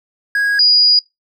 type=tone pair in turn; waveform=triangle / sine; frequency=1649 / 4893 Hz; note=G#6 / D#8; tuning=-13 / -30 cents; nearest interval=octave + perfect fifth; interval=1883 cents; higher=second; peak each=-11 / -8 dBFS; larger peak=second; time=0.35-0.59 / 0.59-0.99 s; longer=second; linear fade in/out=2 ms; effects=noise-tail reverb RT60 0.2 s tail -24 dB re dry